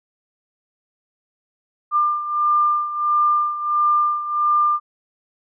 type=beating tone pair; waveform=sine; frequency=1196 / 1197.5 Hz; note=D6 / D6; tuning=+31 / +33 cents; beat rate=1.5 Hz; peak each=-17 / -22 dBFS; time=1.91-4.8 s; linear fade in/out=50 ms; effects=none